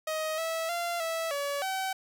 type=tone with pitch steps; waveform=sawtooth; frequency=628 / 652 / 690 / 655 / 568 / 764 Hz; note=D#5 / E5 / F5 / E5 / C#5 / G5; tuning=+16 / -19 / -21 / -11 / +42 / -45 cents; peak=-26 dBFS; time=0.07-1.93 s; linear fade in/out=5 ms; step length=310 ms; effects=none